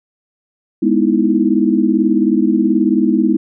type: chord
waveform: sine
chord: E major seventh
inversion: first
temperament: equal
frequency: 207.7 / 246.9 / 311.1 / 329.6 Hz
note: G#3 / B3 / D#4 / E4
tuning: 0 / 0 / 0 / 0 cents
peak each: -16 dBFS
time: 0.82-3.37 s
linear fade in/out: 10 ms
effects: none